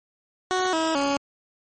15% pulse tone with pitch steps, 370 / 322.1 / 280.4 Hz, F#4 / E4 / C#4, 0 / -40 / +20 cents, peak -15 dBFS, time 0.51-1.17 s, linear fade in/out 0 ms, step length 220 ms, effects MP3 32 kbps

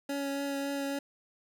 25% pulse tone with vibrato, 279.3 Hz, C#4, 13 cents sharp, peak -28 dBFS, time 0.09-0.99 s, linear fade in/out 5 ms, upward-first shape triangle, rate 3.6 Hz, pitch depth 15 cents each way, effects none

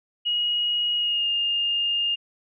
sine tone with pitch glide, 2891 to 2823 Hz, F#7 to F7, -41 to +18 cents, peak -21 dBFS, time 0.25-2.16 s, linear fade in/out 20 ms, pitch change -41 cents, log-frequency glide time 0.97-1.29 s, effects none

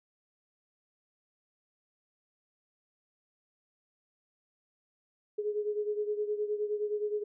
sine beating tone pair, 417.4 / 427 Hz, G#4 / G#4, +9 / +48 cents, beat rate 9.6 Hz, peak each -31 / -36 dBFS, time 5.38-7.24 s, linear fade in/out 10 ms, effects none

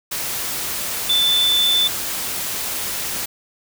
sine tone in noise, 3520 Hz, A7, in tune, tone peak -14 dBFS, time 1.09-1.88 s, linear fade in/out 10 ms, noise white, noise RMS -25 dBFS, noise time 0.11-3.26 s, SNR +8 dB, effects none

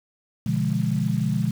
sine chord, B diminished seventh, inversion none, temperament equal with one note detuned, 123.47 / 146.83 / 173.21 / 207.7 Hz, B2 / D3 / F3 / Ab3, 0 / 0 / -14 / 0 cents, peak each -26 dBFS, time 0.46-1.51 s, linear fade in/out 5 ms, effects 7-bit

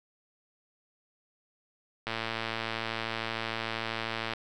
click train, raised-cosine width 0.3 ms, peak -16 dBFS, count 257, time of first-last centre 2.07-4.335 s, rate 113 Hz, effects none

